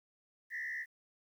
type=tone with frequency modulation; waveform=sine; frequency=1885 Hz; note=A#6; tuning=19 cents sharp; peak=-36 dBFS; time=0.5-0.86 s; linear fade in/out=50 ms; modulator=70.3 Hz; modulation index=1.7; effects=tanh soft clip ceiling -33 dBFS + 11-bit